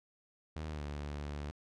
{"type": "tone with pitch glide", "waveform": "sawtooth", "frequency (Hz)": [77.78, 72.99], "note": ["D#2", "D2"], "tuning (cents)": [0, -10], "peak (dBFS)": -35, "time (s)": [0.56, 1.51], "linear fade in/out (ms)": 0, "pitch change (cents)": -110, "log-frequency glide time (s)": [0.7, 0.81], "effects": ["low-pass 6000 Hz 12 dB/octave"]}